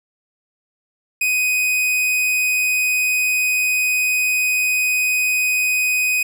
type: tone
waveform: 45% pulse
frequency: 2501 Hz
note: D#7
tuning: 8 cents sharp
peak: -16 dBFS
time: 1.21-6.23 s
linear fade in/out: 5 ms
effects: none